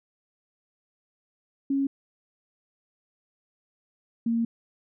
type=tone pair in turn; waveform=sine; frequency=274.9 / 230.9 Hz; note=C#4 / A#3; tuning=-14 / -16 cents; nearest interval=minor third; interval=302 cents; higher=first; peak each=-22 dBFS; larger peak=neither; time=1.7-1.87 / 4.26-4.45 s; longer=second; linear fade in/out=5 ms; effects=none